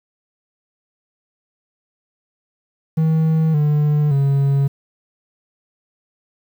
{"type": "tone with pitch steps", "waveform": "triangle", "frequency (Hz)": [159.5, 148.82, 138.85], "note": ["D#3", "D3", "C#3"], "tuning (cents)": [43, 23, 3], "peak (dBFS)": -11, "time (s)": [2.97, 4.68], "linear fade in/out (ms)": 10, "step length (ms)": 570, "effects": ["8-bit"]}